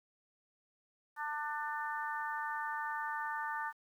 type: harmonic tone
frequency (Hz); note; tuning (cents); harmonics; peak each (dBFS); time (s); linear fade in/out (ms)
298.1; D4; +26; 3 / 4 / 5 / 6; -39 / -42 / -43 / -42; 1.16-3.73; 50
effects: 11-bit